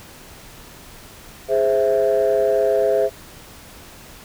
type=chord; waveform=sine; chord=Ab augmented; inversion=none; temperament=equal; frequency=415.3 / 523.3 / 659.3 Hz; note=Ab4 / C5 / E5; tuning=0 / 0 / 0 cents; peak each=-18 dBFS; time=1.48-3.1 s; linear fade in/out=50 ms; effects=tanh soft clip ceiling -9 dBFS + pink hiss -42 dBFS RMS until 4.24 s